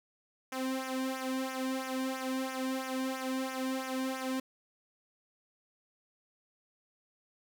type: tone with flanger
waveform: sawtooth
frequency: 261.6 Hz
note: C4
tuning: in tune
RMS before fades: -35 dBFS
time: 0.52-4.4 s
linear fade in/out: 5 ms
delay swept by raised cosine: 0.23 to 1.53 ms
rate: 3 Hz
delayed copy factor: -0.85
effects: none